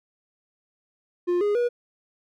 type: tone with pitch steps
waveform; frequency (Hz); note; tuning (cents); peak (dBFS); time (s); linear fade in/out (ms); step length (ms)
triangle; 353.1 / 412.7 / 482.3; F4 / G#4 / B4; +19 / -11 / -41; -18; 1.27-1.69; 20; 140
effects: none